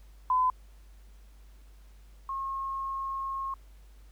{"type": "tone pair in turn", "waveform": "sine", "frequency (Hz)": [1013, 1080.8], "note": ["B5", "C#6"], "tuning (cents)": [44, -44], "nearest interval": "minor second", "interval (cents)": 112, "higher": "second", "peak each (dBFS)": [-22, -31], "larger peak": "first", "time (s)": [[0.3, 0.5], [2.29, 3.54]], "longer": "second", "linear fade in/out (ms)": 2, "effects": ["added 50 Hz sine -50 dBFS peak until 4.11 s", "pink hiss -65 dBFS RMS until 4.11 s"]}